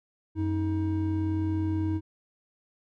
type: tone pair together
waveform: triangle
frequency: 92.6 / 316.5 Hz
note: F#2 / D#4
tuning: +2 / +30 cents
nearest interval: octave + major sixth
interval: 2128 cents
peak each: -26 dBFS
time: 0.35-2.01 s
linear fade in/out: 50 ms
effects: none